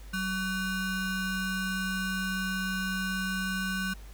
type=ring-modulated tone; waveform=square; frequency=659.3 Hz; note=E5; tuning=in tune; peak=-27 dBFS; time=0.13-3.94 s; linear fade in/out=10 ms; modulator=848 Hz; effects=added 50 Hz sine -43 dBFS peak until 4.13 s + pink hiss -55 dBFS RMS until 4.13 s